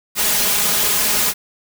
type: noise with comb filter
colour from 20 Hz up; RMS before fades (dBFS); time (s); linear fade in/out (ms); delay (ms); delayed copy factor
white; -17; 0.15-1.34; 50; 4.8; +0.95
effects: none